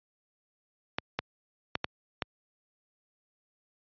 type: clicks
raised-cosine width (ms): 0.3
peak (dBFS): -12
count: 5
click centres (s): 0.985 / 1.19 / 1.754 / 1.844 / 2.222
effects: high-pass 80 Hz 12 dB/octave + resampled to 11025 Hz